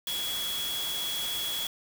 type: tone in noise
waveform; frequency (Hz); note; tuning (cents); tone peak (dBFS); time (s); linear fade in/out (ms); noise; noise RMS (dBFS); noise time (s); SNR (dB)
sine; 3353; G#7; +16; -31; 0.07-1.67; 2; white; -36; 0.07-1.67; +2
effects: none